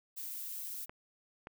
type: noise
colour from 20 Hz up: violet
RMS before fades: -42 dBFS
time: 0.16-0.86 s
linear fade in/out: 20 ms
type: clicks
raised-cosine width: 0.5 ms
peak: -30 dBFS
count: 2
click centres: 0.895 / 1.471 s
effects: none